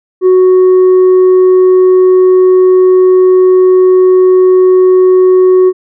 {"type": "tone with tanh clipping", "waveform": "triangle", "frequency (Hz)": 370, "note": "F#4", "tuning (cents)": 0, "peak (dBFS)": -3, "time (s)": [0.21, 5.73], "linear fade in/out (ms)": 50, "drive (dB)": 7, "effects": []}